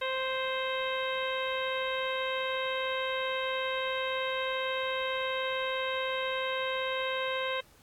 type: harmonic tone with a mistuned harmonic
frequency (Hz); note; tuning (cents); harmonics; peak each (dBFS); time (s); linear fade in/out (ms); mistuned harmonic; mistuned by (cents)
523.3; C5; 0; 1 / 2 / 3 / 4 / 5 / 6 / 7; -33 / -36 / -38 / -39 / -40 / -41 / -41; 0.01-7.61; 10; 7; +53
effects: pink hiss -61 dBFS RMS until 7.82 s + AAC 64 kbps